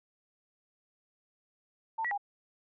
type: tone with pitch steps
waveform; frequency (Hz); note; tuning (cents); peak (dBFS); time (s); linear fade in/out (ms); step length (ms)
sine; 896 / 1933 / 811; A5 / B6 / G#5; +31 / -38 / -41; -30; 1.98-2.178; 10; 66
effects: none